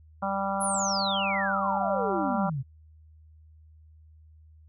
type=harmonic tone; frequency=196 Hz; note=G3; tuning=in tune; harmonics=1 / 3 / 4 / 5 / 6 / 7; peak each=-33 / -33 / -31 / -34 / -36 / -35 dBFS; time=0.22-2.5 s; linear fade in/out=10 ms
type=exponential sweep; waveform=sine; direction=down; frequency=11010 to 123.47 Hz; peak=-28 dBFS; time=0.6-2.63 s; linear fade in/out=20 ms
effects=added 78 Hz sine -51 dBFS peak until 4.68 s